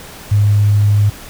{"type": "tone", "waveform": "sine", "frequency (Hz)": 103.2, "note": "G#2", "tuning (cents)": -10, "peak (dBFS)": -8, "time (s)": [0.31, 1.1], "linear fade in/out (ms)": 10, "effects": ["pink hiss -34 dBFS RMS until 1.29 s"]}